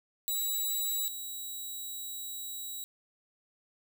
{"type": "tone pair in turn", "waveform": "5% pulse", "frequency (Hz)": [3902, 3880], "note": ["B7", "B7"], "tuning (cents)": [-22, -31], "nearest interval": "unison", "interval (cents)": 9, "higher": "first", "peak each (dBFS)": [-22, -30], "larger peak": "first", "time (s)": [[0.28, 1.08], [1.08, 2.84]], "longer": "second", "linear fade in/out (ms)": 0, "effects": []}